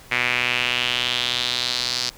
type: tone with band-pass filter sweep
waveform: sawtooth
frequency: 123.47 Hz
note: B2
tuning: in tune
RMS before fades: -23 dBFS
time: 0.11-2.1 s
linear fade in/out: 10 ms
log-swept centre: 2200 to 4800 Hz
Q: 3.7
effects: pink hiss -46 dBFS RMS until 2.17 s